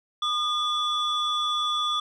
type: tone pair together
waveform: sine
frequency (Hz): 1220 / 3443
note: D#6 / A7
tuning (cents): -34 / -38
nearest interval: octave + tritone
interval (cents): 1796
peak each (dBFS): -24 / -24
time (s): 0.22-2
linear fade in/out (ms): 5
effects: tanh soft clip ceiling -20 dBFS